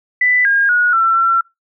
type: tone with pitch steps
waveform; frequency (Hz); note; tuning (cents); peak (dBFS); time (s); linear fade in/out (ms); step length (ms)
sine; 1990 / 1621 / 1452 / 1345 / 1354; B6 / G#6 / F#6 / E6 / E6; +13 / -42 / -33 / +34 / +46; -10; 0.21-1.41; 5; 240
effects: noise-tail reverb RT60 0.2 s tail -25 dB re dry